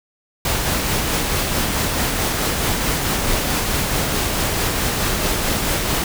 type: noise with tremolo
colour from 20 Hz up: pink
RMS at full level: -19 dBFS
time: 0.45-6.04 s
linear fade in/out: 2 ms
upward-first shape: sine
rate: 4.6 Hz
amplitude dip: 25%
effects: none